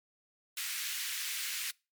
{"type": "high-pass noise", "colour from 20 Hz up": "pink", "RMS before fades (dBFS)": -37, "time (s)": [0.57, 1.71], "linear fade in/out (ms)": 2, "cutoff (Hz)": 1800, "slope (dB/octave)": 24, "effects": ["noise-tail reverb RT60 0.3 s tail -26 dB re dry", "MP3 96 kbps"]}